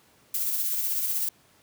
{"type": "noise with tremolo", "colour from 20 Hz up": "violet", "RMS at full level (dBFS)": -26, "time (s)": [0.34, 1.29], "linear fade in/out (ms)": 5, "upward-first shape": "sine", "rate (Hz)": 16, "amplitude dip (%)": 35, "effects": ["pink hiss -60 dBFS RMS until 1.62 s", "high-pass 100 Hz 12 dB/octave"]}